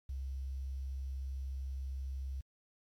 sine tone with quantisation, 66.5 Hz, C2, 29 cents sharp, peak -37 dBFS, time 0.09-2.41 s, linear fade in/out 5 ms, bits 11, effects AAC 64 kbps

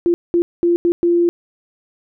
sine tone bursts at uneven times, 345 Hz, F4, 21 cents flat, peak -11 dBFS, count 5, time 0.06-0.14 / 0.34-0.42 / 0.63-0.76 / 0.85-0.92 / 1.03-1.29 s, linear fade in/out 0 ms, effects none

